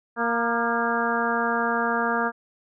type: harmonic tone with a mistuned harmonic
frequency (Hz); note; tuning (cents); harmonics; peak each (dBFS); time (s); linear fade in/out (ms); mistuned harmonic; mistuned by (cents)
233.1; A#3; 0; 1 / 2 / 3 / 4 / 5 / 6 / 7; -29 / -29 / -29 / -29 / -29 / -29 / -29; 0.16-2.32; 50; 5; +38
effects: none